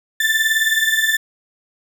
35% pulse beating tone pair, 1760 / 1779 Hz, A6 / A6, 0 / +19 cents, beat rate 19 Hz, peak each -16 dBFS, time 0.2-1.17 s, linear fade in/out 5 ms, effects none

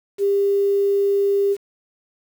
sine tone with quantisation, 400 Hz, G4, 35 cents sharp, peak -15 dBFS, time 0.18-1.57 s, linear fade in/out 50 ms, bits 7, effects none

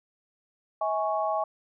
sine chord, C# minor, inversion first, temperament equal with one note detuned, 643.8 / 830.6 / 1108.7 Hz, E5 / G#5 / C#6, -41 / 0 / 0 cents, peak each -28 / -29 / -31 dBFS, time 0.81-1.44 s, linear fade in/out 5 ms, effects none

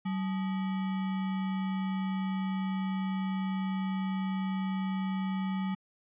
sine tone with sample-and-hold, 190 Hz, F#3, 46 cents sharp, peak -29 dBFS, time 0.05-5.75 s, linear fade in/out 10 ms, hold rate 1050 Hz, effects resampled to 8000 Hz

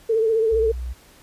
sine tone with vibrato, 445.9 Hz, A4, 23 cents sharp, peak -16 dBFS, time 0.09-0.72 s, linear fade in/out 10 ms, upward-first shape sine, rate 15 Hz, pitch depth 47 cents each way
sine tone, 61.74 Hz, B1, in tune, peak -26 dBFS, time 0.51-0.94 s, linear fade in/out 20 ms
effects pink hiss -51 dBFS RMS until 1.22 s + resampled to 32000 Hz

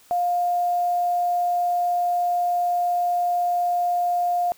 sine tone with quantisation, 706 Hz, F5, 19 cents sharp, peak -19 dBFS, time 0.11-4.52 s, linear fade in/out 0 ms, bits 7, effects white hiss -54 dBFS RMS until 4.57 s

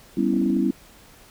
sine chord, C# half-diminished seventh, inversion second, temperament equal, 196 / 246.9 / 277.2 / 329.6 Hz, G3 / B3 / C#4 / E4, 0 / 0 / 0 / 0 cents, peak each -24 dBFS, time 0.17-0.71 s, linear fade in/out 5 ms
clicks, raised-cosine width 2 ms, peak -27 dBFS, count 6, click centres 0.336 / 0.366 / 0.416 / 0.461 / 0.503 / 0.567 s
effects pink hiss -50 dBFS RMS until 1.3 s

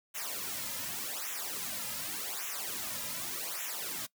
white noise with flanger, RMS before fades -38 dBFS, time 0.14-4.07 s, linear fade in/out 20 ms, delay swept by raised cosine 0.21 to 2.71 ms, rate 0.86 Hz, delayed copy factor -0.95, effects noise-tail reverb RT60 0.1 s tail -20 dB re dry

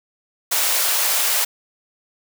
white high-pass noise, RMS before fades -19 dBFS, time 0.51-1.45 s, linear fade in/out 10 ms, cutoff 490 Hz, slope 24 dB/octave, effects none

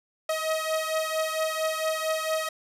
sawtooth beating tone pair, 632 / 636.4 Hz, D#5 / D#5, +27 / +39 cents, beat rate 4.4 Hz, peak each -24 / -26 dBFS, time 0.29-2.49 s, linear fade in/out 5 ms, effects resampled to 32000 Hz + 10-bit

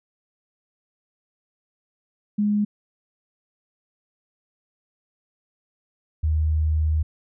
sine tone pair in turn, 207.7 / 77.8 Hz, G#3 / D#2, 0 / 0 cents, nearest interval octave + perfect fourth, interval 1700 cents, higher first, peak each -18 dBFS, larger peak neither, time 2.38-2.65 / 6.23-7.03 s, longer second, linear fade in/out 10 ms, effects none

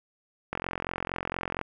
click train, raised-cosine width 0.5 ms, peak -15 dBFS, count 49, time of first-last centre 0.53-1.614 s, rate 44.3 Hz, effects none

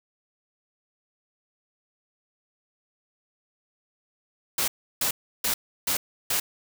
white noise bursts, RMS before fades -25 dBFS, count 5, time 4.58-6.4 s, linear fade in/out 5 ms, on 100 ms, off 330 ms, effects none

